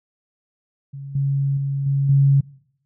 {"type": "tone with level steps", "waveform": "sine", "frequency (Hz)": 138.59, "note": "C#3", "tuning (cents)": 0, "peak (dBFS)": [-30, -17, -20, -16, -11], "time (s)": [0.93, 2.41], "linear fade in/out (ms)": 10, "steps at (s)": [1.15, 1.57, 1.86, 2.09], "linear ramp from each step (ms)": 5, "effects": ["noise-tail reverb RT60 0.7 s tail -23 dB re dry"]}